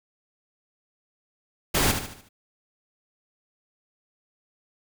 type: noise with echo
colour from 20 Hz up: pink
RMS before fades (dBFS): -22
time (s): 1.74-1.92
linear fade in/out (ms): 10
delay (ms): 74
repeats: 5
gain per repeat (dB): -7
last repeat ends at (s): 2.29
effects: none